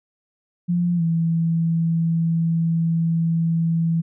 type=tone with pitch glide; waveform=sine; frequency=174.6 to 165.28 Hz; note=F3 to E3; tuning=0 to +5 cents; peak=-17 dBFS; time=0.68-4.02 s; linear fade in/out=20 ms; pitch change=-95 cents; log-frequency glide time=0.96-1.02 s; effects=none